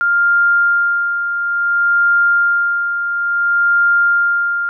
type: tone with tremolo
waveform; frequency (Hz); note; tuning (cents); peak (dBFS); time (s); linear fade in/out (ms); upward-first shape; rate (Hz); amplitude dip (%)
sine; 1400; F6; +4; -9; 0.01-4.69; 0; sine; 0.58; 55
effects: none